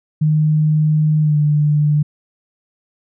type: tone with pitch glide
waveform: sine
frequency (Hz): 153.7 to 148.98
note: D#3 to D3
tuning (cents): -21 to +25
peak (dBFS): -11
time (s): 0.21-2.03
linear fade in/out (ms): 10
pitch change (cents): -54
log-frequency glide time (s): 1.21-1.37
effects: none